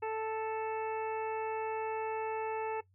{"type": "harmonic tone", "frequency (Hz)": 440, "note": "A4", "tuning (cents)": 0, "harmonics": [1, 2, 3, 4, 5, 6], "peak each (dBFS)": [-35, -37, -47, -50, -50, -49], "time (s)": [0.02, 2.81], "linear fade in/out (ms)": 10, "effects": ["noise-tail reverb RT60 0.1 s tail -18 dB re dry", "added 94 Hz sine -65 dBFS peak until 2.94 s"]}